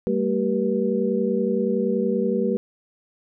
sine tone cluster, 197.1 / 227.7 / 387.5 / 481.8 Hz, G3 / A#3 / G4 / B4, +10 / -40 / -20 / -43 cents, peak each -25 dBFS, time 0.07-2.57 s, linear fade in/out 0 ms, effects none

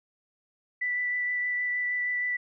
sine tone with vibrato, 1975.5 Hz, B6, in tune, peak -26 dBFS, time 0.81-2.37 s, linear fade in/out 10 ms, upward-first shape sine, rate 6.4 Hz, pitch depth 9 cents each way, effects none

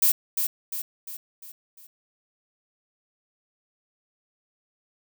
violet noise with echo, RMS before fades -19 dBFS, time 0.02-0.12 s, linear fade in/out 5 ms, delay 350 ms, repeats 5, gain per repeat -6 dB, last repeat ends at 1.87 s, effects none

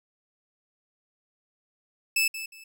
sawtooth tone with echo, 2624 Hz, E7, 9 cents flat, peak -18 dBFS, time 2.16-2.28 s, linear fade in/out 5 ms, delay 180 ms, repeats 2, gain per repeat -12 dB, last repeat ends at 2.64 s, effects none

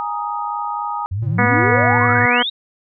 sine chord, Ab suspended second, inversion none, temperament just, 830.6 / 934.4 / 1245.9 Hz, Ab5 / Bb5 / Eb6, 0 / +4 / +2 cents, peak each -25 dBFS, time 0-1.06 s, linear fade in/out 0 ms
sine exponential sweep, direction up, 87.1 to 3883 Hz, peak -19 dBFS, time 1.11-2.5 s, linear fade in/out 10 ms
triangle tone with vibrato, 109.8 Hz, A2, 3 cents flat, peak -17 dBFS, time 1.22-2.26 s, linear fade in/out 5 ms, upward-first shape sine, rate 11 Hz, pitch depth 99 cents each way
harmonic tone, 243.7 Hz, B3, 23 cents flat, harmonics 1 / 2 / 3 / 4 / 5 / 6 / 7 / 8 / 9, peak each -22 / -22 / -22 / -22 / -22 / -22 / -22 / -22 / -22 dBFS, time 1.38-2.43 s, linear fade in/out 10 ms
effects none

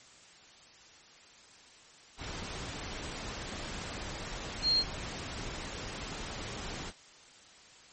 sine tone in noise, 4219 Hz, C8, 14 cents sharp, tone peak -24 dBFS, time 4.62-4.84 s, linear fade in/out 50 ms, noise pink, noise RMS -40 dBFS, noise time 2.17-6.93 s, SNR +13 dB, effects white hiss -56 dBFS RMS until 7.92 s + MP3 32 kbps

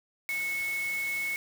sine tone in noise, 2199 Hz, C#7, 14 cents flat, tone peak -29 dBFS, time 0.29-1.36 s, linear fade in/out 0 ms, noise white, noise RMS -42 dBFS, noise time 0.29-1.36 s, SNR +10 dB, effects none

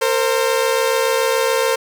sawtooth tone pair together, 458 / 525 Hz, A#4 / C5, -31 / +6 cents, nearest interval major second, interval 237 cents, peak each -14 dBFS, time 0.01-1.76 s, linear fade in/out 10 ms, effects none

